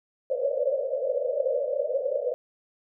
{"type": "band-pass noise", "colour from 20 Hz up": "pink", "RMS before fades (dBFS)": -27, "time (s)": [0.3, 2.34], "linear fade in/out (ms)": 0, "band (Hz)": [500, 590], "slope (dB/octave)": 96, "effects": []}